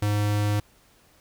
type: tone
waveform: square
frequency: 103.83 Hz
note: G#2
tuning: in tune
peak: -22 dBFS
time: 0.02-0.6 s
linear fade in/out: 5 ms
effects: pink hiss -59 dBFS RMS until 1.2 s